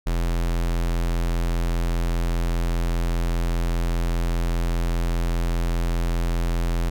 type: tone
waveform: square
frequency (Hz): 42.5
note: F1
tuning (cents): -46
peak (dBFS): -21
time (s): 0.06-6.9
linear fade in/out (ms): 10
effects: none